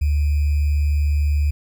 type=tone with sample-and-hold; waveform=sine; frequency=73.42 Hz; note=D2; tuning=in tune; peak=-15 dBFS; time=0.01-1.51 s; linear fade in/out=10 ms; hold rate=2450 Hz; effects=none